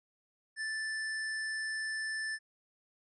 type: tone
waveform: square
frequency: 1759 Hz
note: A6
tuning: 1 cent flat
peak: -35 dBFS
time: 0.56-2.39 s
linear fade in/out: 50 ms
effects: resampled to 24000 Hz